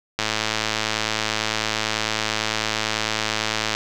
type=click train; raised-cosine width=0.2 ms; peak=-4 dBFS; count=389; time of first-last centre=0.19-3.75 s; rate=109 Hz; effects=none